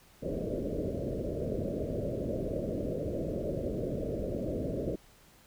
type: low-pass noise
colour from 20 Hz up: white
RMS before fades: -34 dBFS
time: 0.22-4.96 s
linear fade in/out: 10 ms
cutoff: 620 Hz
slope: 96 dB/octave
effects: pink hiss -60 dBFS RMS until 5.46 s